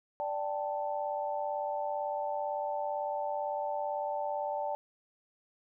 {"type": "chord", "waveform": "sine", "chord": "D suspended fourth", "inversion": "none", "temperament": "just", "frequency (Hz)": [587.3, 783.1, 881], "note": ["D5", "G5", "A5"], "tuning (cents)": [0, -2, 2], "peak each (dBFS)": [-35, -37, -36], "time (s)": [0.2, 4.75], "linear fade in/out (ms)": 0, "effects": []}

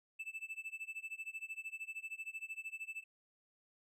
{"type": "tone with tremolo", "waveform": "triangle", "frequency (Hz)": 2637, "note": "E7", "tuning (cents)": 0, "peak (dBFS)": -38, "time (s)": [0.19, 3.04], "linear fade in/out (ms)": 10, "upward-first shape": "sine", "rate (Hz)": 13, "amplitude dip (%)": 95, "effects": []}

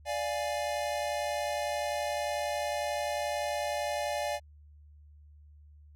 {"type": "chord", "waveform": "square", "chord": "D diminished", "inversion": "none", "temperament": "equal", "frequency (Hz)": [587.3, 698.5, 830.6], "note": ["D5", "F5", "Ab5"], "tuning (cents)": [0, 0, 0], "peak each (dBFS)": [-34, -37, -37], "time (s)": [0.05, 4.4], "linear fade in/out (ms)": 50, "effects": ["added 74 Hz sine -52 dBFS peak until 5.95 s", "low-pass 12000 Hz 12 dB/octave"]}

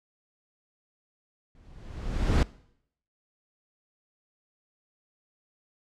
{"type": "noise with exponential growth", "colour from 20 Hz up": "brown", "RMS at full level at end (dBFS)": -17, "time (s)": [1.55, 2.43], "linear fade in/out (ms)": 2, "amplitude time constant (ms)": 190, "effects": ["noise-tail reverb RT60 0.7 s tail -21 dB re dry", "low-pass 7000 Hz 12 dB/octave"]}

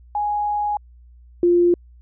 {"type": "tone pair in turn", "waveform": "sine", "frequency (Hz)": [830.6, 349.2], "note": ["G#5", "F4"], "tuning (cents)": [0, 0], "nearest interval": "octave + minor third", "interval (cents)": 1500, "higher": "first", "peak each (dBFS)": [-19, -12], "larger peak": "second", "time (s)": [[0.15, 0.77], [1.43, 1.74]], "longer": "first", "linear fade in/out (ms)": 2, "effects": ["added 60 Hz sine -44 dBFS peak until 2.01 s"]}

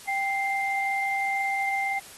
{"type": "tone pair together", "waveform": "sine", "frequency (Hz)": [785.8, 2093], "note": ["G5", "C7"], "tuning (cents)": [4, 0], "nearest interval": "octave + perfect fourth", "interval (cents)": 1696, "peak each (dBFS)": -27, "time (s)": [0.07, 2], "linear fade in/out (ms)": 20, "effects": ["white hiss -46 dBFS RMS until 2.17 s", "AAC 32 kbps"]}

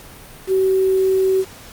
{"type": "tone with quantisation", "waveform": "sine", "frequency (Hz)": 380, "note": "F#4", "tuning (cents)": 46, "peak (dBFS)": -13, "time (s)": [0.47, 1.45], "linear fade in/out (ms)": 50, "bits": 6, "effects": ["pink hiss -40 dBFS RMS until 1.72 s", "Opus 48 kbps"]}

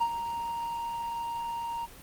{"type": "tone with ADSR envelope", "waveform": "triangle", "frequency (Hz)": 932.3, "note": "A#5", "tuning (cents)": 0, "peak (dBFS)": -20, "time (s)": [0, 1.87], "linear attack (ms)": 15, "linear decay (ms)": 69, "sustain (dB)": -9, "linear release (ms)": 31, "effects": ["pink hiss -49 dBFS RMS until 2.02 s", "Opus 24 kbps"]}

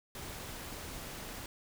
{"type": "noise", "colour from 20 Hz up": "pink", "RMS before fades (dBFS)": -44, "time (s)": [0.15, 1.46], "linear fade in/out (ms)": 2, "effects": []}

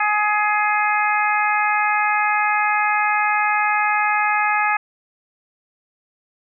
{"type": "harmonic tone", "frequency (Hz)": 420, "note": "G#4", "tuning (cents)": 19, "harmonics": [2, 3, 4, 5, 6], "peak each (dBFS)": [-20, -22, -23, -24, -25], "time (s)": [0, 4.77], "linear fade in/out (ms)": 5, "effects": []}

